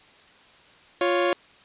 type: tone pair together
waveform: sawtooth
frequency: 350.9 / 555.4 Hz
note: F4 / C#5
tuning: +8 / +3 cents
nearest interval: minor sixth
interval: 795 cents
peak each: -19 dBFS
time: 1.01-1.33 s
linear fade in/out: 2 ms
effects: white hiss -53 dBFS RMS until 1.64 s + resampled to 8000 Hz